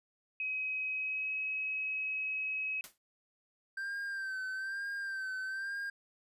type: tone with pitch glide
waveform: sine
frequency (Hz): 2537 to 2555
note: D#7 to D#7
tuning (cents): +33 to +45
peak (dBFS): -33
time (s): 0.4-2.81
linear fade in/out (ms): 2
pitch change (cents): +12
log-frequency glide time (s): 0.92-1.33
type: noise with exponential decay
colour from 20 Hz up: white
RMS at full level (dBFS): -44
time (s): 2.84-2.98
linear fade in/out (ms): 1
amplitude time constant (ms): 29
type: tone with vibrato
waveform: triangle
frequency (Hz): 1568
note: G6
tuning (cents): 0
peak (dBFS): -34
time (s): 3.77-5.9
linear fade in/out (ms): 5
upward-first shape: sine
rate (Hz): 1.1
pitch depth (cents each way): 50
effects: resampled to 32000 Hz